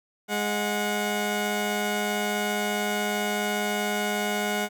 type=tone pair together; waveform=15% pulse; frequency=207.7 / 727.9 Hz; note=G#3 / F#5; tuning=0 / -29 cents; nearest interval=octave + minor seventh; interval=2171 cents; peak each=-21 / -22 dBFS; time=0.28-4.69 s; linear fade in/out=50 ms; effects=none